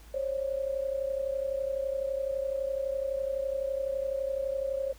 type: tone pair together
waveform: sine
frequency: 536 / 567.9 Hz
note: C5 / C#5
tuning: +42 / +42 cents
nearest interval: minor second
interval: 100 cents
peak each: -30 / -34 dBFS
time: 0.14-4.93 s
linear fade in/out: 5 ms
effects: added 54 Hz sine -49 dBFS peak until 4.98 s + pink hiss -57 dBFS RMS until 4.98 s